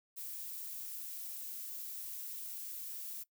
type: noise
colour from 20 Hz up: violet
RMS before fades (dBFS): -44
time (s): 0.16-3.24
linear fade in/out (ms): 20
effects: noise-tail reverb RT60 0.1 s tail -20 dB re dry

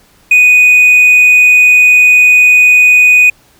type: tone with hard clipping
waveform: sine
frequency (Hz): 2484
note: D#7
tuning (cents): -3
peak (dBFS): -3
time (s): 0.31-3.3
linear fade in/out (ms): 5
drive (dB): 2
effects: pink hiss -47 dBFS RMS until 3.59 s

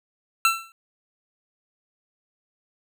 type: tone with exponential decay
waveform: 25% pulse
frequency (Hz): 1342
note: E6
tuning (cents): +31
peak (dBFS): -10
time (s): 0.45-0.72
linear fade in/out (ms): 1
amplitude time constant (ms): 58
effects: none

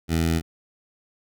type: tone with notch filter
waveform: 15% pulse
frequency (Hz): 82.1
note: E2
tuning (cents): -6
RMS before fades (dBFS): -22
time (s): 0.08-0.42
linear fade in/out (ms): 50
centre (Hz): 980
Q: 1.3
effects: none

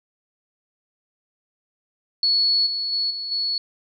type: tone with level steps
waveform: sine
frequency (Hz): 4395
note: C#8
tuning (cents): -16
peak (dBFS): -16 / -23 / -20 / -27 / -21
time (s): 2.23-3.58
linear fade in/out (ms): 2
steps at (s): 2.66 / 2.92 / 3.1 / 3.31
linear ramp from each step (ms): 10
effects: none

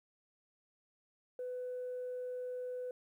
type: tone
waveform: sine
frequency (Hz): 500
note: B4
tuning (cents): +21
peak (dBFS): -37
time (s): 1.39-2.91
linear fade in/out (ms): 2
effects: tanh soft clip ceiling -35 dBFS + 12-bit

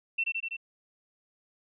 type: tone with echo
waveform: sine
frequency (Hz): 2695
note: E7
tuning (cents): +38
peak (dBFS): -25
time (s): 0.18-0.24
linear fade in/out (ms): 10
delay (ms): 82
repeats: 4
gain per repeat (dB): -2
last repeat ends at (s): 0.568
effects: none

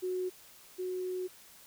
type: tone pair in turn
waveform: sine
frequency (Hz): 367.2 / 367.2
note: F#4 / F#4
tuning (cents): -13 / -13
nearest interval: unison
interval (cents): 0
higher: neither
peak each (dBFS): -31 / -33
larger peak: first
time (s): 0.02-0.3 / 0.78-1.28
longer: second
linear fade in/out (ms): 20
effects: white hiss -56 dBFS RMS until 1.66 s

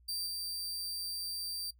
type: tone with level steps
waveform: sawtooth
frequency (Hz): 4681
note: D8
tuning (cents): -7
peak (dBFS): -32 / -34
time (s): 0.08-1.71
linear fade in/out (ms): 10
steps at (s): 0.26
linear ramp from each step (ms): 10
effects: noise-tail reverb RT60 0.1 s tail -23 dB re dry + added 60 Hz sine -60 dBFS peak until 1.79 s

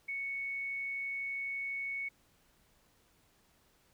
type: tone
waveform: sine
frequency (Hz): 2217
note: C#7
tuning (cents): 0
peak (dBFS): -35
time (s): 0.08-2.09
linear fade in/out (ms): 10
effects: pink hiss -69 dBFS RMS until 3.93 s

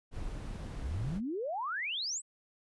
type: noise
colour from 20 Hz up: brown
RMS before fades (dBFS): -40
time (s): 0.11-1.21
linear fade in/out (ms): 50
type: exponential sweep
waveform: sine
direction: up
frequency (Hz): 49.87 to 8372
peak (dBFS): -33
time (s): 0.79-2.22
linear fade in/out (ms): 50
effects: resampled to 24000 Hz

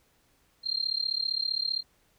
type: tone with amplitude modulation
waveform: sine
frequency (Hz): 4186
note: C8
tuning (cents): 0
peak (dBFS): -23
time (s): 0.63-1.83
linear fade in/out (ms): 50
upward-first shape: sine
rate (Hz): 35.3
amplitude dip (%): 95
effects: pink hiss -67 dBFS RMS until 2.18 s

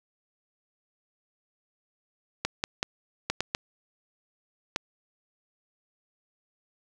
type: clicks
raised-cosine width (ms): 0.2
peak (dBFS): -9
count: 7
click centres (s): 2.45 / 2.639 / 2.829 / 3.3 / 3.406 / 3.549 / 4.761
effects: none

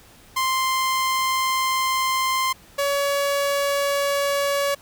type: tone pair in turn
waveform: sawtooth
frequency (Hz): 1046.5 / 564.4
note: C6 / C#5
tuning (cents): 0 / +31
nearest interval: major seventh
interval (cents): 1069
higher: first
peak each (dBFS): -16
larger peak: neither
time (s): 0.36-2.53 / 2.78-4.75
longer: first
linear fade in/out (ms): 10
effects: pink hiss -50 dBFS RMS until 4.81 s

